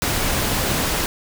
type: noise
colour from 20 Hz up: pink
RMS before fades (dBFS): -21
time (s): 0.02-1.06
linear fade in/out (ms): 0
effects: none